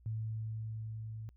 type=tone with level ramp; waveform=sine; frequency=110.3 Hz; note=A2; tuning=5 cents sharp; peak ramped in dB=-34 to -41 dBFS; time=0.06-1.29 s; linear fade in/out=0 ms; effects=added 60 Hz sine -59 dBFS peak until 1.36 s